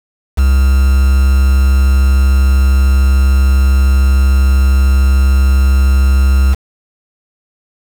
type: tone with quantisation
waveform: triangle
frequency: 66.5 Hz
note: C2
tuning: 29 cents sharp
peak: -4 dBFS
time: 0.37-6.55 s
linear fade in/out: 20 ms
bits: 4
effects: none